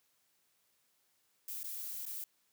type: noise with dropouts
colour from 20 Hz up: violet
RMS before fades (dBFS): -42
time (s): 1.48-2.24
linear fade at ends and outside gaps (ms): 2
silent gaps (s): 1.632-1.642 / 2.054-2.063
effects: white hiss -75 dBFS RMS until 2.52 s + high-pass 80 Hz 12 dB/octave